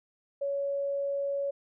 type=tone; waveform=sine; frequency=560 Hz; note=C#5; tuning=18 cents sharp; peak=-28 dBFS; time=0.41-1.51 s; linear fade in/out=10 ms; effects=none